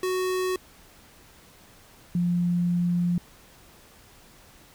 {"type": "tone pair in turn", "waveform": ["square", "sine"], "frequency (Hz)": [370, 174.97], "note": ["F#4", "F3"], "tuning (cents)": [0, 4], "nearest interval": "octave + minor second", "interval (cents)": 1296, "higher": "first", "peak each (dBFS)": [-25, -21], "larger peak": "second", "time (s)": [[0.03, 0.56], [2.15, 3.18]], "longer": "second", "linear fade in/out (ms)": 2, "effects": ["pink hiss -53 dBFS RMS until 4.74 s"]}